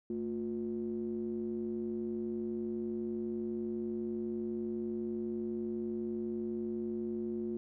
triangle ring-modulated tone, 66 Hz, C2, 16 cents sharp, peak -29 dBFS, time 0.1-7.57 s, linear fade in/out 0 ms, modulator 290 Hz, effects none

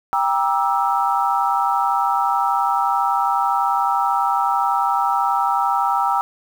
sine chord, E half-diminished seventh, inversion first, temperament just, 791.1 / 949.3 / 1186.7 / 1318.5 Hz, G5 / Bb5 / D6 / E6, +16 / +31 / +18 / 0 cents, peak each -20 / -21 / -26 / -21 dBFS, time 0.13-6.21 s, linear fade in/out 0 ms, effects 7-bit

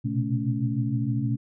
sine tone cluster, 118.6 / 125 / 131.8 / 218.4 / 281.5 Hz, A#2 / B2 / C3 / A3 / C#4, +30 / +21 / +13 / -13 / +27 cents, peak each -28 / -30 / -30 / -30 / -31 dBFS, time 0.04-1.37 s, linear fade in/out 20 ms, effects none

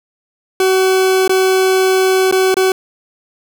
40% pulse tone with dropouts, 377.4 Hz, F#4, 34 cents sharp, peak -9 dBFS, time 0.6-2.72 s, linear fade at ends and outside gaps 2 ms, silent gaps 1.278-1.294 / 2.313-2.324 / 2.543-2.568 s, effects none

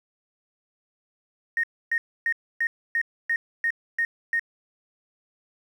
triangle tone bursts, 1852 Hz, A#6, 12 cents flat, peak -17 dBFS, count 9, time 1.57-4.395 s, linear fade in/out 2 ms, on 65 ms, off 280 ms, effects tanh soft clip ceiling -19 dBFS

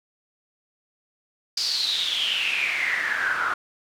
pink noise with band-pass filter sweep, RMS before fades -25 dBFS, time 1.57-3.54 s, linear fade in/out 5 ms, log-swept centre 4900 to 1300 Hz, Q 9.2, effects none

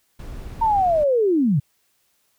brown noise, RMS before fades -34 dBFS, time 0.19-1.04 s, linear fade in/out 5 ms
sine linear sweep, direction down, 926 to 123.47 Hz, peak -15 dBFS, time 0.61-1.6 s, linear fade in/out 10 ms
effects white hiss -66 dBFS RMS until 2.38 s

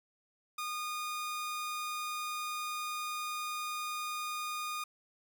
sawtooth tone, 1225 Hz, D#6, 27 cents flat, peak -32 dBFS, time 0.58-4.84 s, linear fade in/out 5 ms, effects none

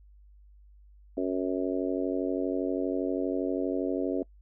harmonic tone, 92.5 Hz, F#2, in tune, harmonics 3 / 4 / 5 / 6 / 7, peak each -30 / -32 / -34 / -36 / -37 dBFS, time 1.17-4.23 s, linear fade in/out 5 ms, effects noise-tail reverb RT60 0.1 s tail -24 dB re dry + added 50 Hz sine -52 dBFS peak until 4.41 s

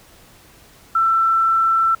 sine tone, 1337 Hz, E6, 24 cents sharp, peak -13 dBFS, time 0.95-1.95 s, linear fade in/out 5 ms, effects pink hiss -48 dBFS RMS until 2 s

